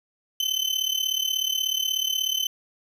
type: tone with amplitude modulation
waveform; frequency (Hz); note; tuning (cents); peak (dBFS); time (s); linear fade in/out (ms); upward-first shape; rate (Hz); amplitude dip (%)
35% pulse; 3058; G7; -44; -18; 0.4-2.47; 2; sine; 36.5; 80
effects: none